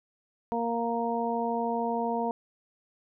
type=harmonic tone; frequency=233.1 Hz; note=A#3; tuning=in tune; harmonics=1 / 2 / 3 / 4; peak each=-32 / -32 / -32 / -32 dBFS; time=0.52-2.31 s; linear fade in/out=0 ms; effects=none